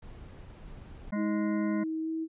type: noise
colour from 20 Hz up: brown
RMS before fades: -46 dBFS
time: 0.02-1.11 s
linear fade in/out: 5 ms
type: harmonic tone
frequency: 207.7 Hz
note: G#3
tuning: in tune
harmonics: 1 / 3 / 5 / 7 / 9 / 10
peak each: -29 / -39 / -43 / -46 / -48 / -49 dBFS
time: 1.12-1.84 s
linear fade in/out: 10 ms
type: tone with pitch glide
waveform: sine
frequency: 318.6 to 322.1 Hz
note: D#4 to E4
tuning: +41 to -40 cents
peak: -30 dBFS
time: 1.15-2.28 s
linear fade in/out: 50 ms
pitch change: +19 cents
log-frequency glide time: 2.02-2.1 s
effects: resampled to 8000 Hz